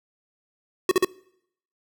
square tone bursts, 370 Hz, F#4, in tune, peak -16 dBFS, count 3, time 0.89-1.047 s, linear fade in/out 2 ms, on 23 ms, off 44 ms, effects noise-tail reverb RT60 0.7 s tail -23 dB re dry

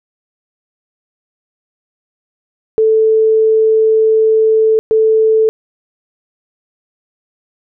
sine tone bursts at uneven times, 440 Hz, A4, in tune, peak -7 dBFS, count 2, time 2.78-4.79 / 4.91-5.49 s, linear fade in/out 0 ms, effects none

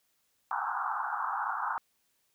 pink band-pass noise, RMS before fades -33 dBFS, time 0.51-1.78 s, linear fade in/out 0 ms, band 770 to 1500 Hz, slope 96 dB/octave, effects white hiss -74 dBFS RMS until 2.34 s

